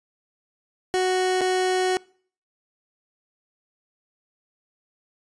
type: tone with dropouts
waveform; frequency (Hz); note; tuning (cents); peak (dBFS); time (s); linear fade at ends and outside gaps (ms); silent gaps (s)
30% pulse; 370; F#4; 0; -17; 0.94-1.97; 0; 1.409-1.415
effects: noise-tail reverb RT60 0.5 s tail -24 dB re dry + resampled to 22050 Hz